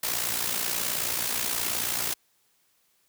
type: noise with amplitude modulation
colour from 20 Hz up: white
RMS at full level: -26 dBFS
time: 0.03-2.14 s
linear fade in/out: 5 ms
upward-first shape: sine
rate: 58.8 Hz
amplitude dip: 60%
effects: white hiss -68 dBFS RMS until 3.08 s + high-pass 60 Hz 12 dB/octave